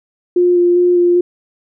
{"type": "tone with vibrato", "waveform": "sine", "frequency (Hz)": 352.9, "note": "F4", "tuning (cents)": 18, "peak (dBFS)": -8, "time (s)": [0.36, 1.21], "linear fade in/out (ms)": 5, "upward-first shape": "square", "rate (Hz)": 2.5, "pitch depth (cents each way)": 11, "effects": []}